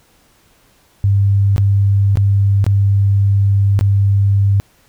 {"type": "tone with dropouts", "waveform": "sine", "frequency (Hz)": 99.5, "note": "G2", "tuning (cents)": 26, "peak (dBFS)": -9, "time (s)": [1.04, 4.6], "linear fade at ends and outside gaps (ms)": 0, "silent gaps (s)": [[1.562, 1.58], [2.156, 2.172], [2.642, 2.665], [3.791, 3.81]], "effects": ["pink hiss -53 dBFS RMS until 4.88 s"]}